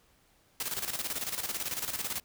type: noise with tremolo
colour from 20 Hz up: white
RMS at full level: -33 dBFS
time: 0.6-2.2 s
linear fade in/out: 2 ms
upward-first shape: square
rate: 18 Hz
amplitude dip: 65%
effects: pink hiss -66 dBFS RMS until 2.24 s